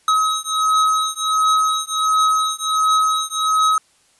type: beating tone pair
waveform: square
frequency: 1274 / 1275.4 Hz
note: D#6 / D#6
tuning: +41 / +42 cents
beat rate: 1.4 Hz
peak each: -19 dBFS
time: 0.08-3.78 s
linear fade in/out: 2 ms
effects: white hiss -57 dBFS RMS until 4.19 s + resampled to 24000 Hz